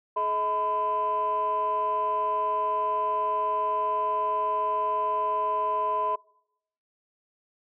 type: tone cluster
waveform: sine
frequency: 424.8 / 636 / 1009 Hz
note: G#4 / D#5 / B5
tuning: +39 / +38 / +37 cents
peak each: -33 / -31 / -24 dBFS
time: 0.16-6.16 s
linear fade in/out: 10 ms
effects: noise-tail reverb RT60 0.8 s tail -25 dB re dry + tanh soft clip ceiling -18 dBFS